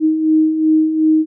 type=beating tone pair; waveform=sine; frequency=311.5 / 314.2 Hz; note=D#4 / D#4; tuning=+2 / +17 cents; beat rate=2.7 Hz; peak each=-19 / -11 dBFS; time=0-1.26 s; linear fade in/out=50 ms; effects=none